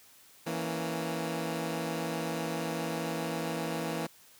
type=chord; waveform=15% pulse; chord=A# diminished; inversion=second; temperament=equal; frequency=164.81 / 233.1 / 277.2 Hz; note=E3 / A#3 / C#4; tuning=0 / 0 / 0 cents; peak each=-28 / -31 / -33 dBFS; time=0.46-4.07 s; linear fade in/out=10 ms; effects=white hiss -58 dBFS RMS until 4.39 s + high-pass 60 Hz 12 dB/octave